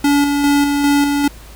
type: tone with tremolo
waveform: square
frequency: 285.8 Hz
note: D4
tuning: 47 cents flat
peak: -11 dBFS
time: 0.04-1.28 s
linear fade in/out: 5 ms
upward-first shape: square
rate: 2.5 Hz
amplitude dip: 35%
effects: added 54 Hz sine -36 dBFS peak until 1.55 s + pink hiss -41 dBFS RMS until 1.55 s